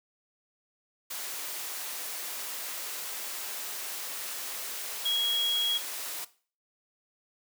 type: tone in noise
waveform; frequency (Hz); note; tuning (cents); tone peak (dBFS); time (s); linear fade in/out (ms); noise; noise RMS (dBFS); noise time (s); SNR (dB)
sine; 3300; G#7; -12; -25; 5.05-5.78; 10; white; -37; 1.1-6.25; +9
effects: noise-tail reverb RT60 0.4 s tail -17 dB re dry + high-pass 400 Hz 12 dB/octave